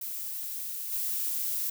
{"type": "noise with level steps", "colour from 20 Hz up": "violet", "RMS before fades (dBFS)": [-36, -31], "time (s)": [0.01, 1.7], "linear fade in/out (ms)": 5, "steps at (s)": 0.91, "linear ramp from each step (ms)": 20, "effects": []}